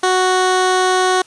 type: tone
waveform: 15% pulse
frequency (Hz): 370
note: F#4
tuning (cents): 0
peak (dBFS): -6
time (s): 0.03-1.22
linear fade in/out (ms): 5
effects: white hiss -47 dBFS RMS until 1.26 s + resampled to 22050 Hz